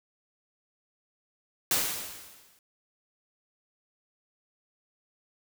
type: noise with exponential decay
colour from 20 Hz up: white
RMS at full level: -24 dBFS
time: 1.71-2.59 s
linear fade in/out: 2 ms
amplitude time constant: 190 ms
effects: none